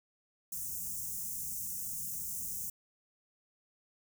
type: band-stop noise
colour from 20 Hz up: white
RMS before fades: -39 dBFS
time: 0.52-2.7 s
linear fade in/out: 5 ms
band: 220 to 6100 Hz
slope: 48 dB/octave
effects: none